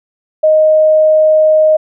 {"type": "tone", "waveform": "sine", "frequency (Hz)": 622.3, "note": "D#5", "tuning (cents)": 0, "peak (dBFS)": -5, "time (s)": [0.43, 1.77], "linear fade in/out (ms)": 10, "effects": []}